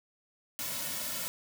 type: noise with comb filter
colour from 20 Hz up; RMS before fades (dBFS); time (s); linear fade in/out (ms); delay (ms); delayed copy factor
white; -36; 0.59-1.28; 0; 2.5; -0.7
effects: none